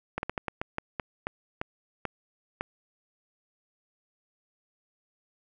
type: slowing click train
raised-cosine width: 0.5 ms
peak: -15 dBFS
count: 12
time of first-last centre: 0.18-2.61 s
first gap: 51 ms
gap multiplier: 1.27
effects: none